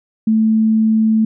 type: tone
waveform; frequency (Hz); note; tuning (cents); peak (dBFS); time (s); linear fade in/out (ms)
sine; 220; A3; 0; -10; 0.27-1.25; 5
effects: none